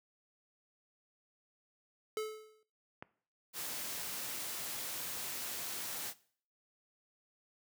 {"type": "tone with exponential decay", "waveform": "square", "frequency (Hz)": 433.1, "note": "A4", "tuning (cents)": -27, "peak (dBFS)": -33, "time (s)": [2.17, 2.63], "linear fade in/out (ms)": 1, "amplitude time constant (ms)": 100}
{"type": "click", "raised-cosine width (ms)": 0.5, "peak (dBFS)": -29, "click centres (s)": 3.025}
{"type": "noise", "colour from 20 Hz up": "white", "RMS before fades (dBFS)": -41, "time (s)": [3.53, 6.14], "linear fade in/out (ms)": 50}
{"effects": ["noise-tail reverb RT60 0.5 s tail -19 dB re dry", "high-pass 100 Hz 12 dB/octave"]}